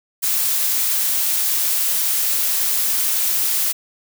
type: noise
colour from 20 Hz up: blue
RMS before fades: -19 dBFS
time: 0.22-3.73 s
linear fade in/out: 20 ms
effects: none